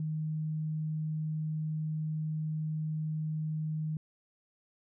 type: tone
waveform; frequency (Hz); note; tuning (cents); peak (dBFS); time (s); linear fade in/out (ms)
sine; 155.56; D#3; 0; -31; 0-3.97; 2
effects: none